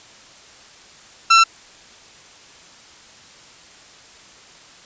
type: tone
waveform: sawtooth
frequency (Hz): 1344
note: E6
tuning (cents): +33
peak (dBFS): -5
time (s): 1.3-1.44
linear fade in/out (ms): 10
effects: white hiss -45 dBFS RMS until 4.85 s + resampled to 16000 Hz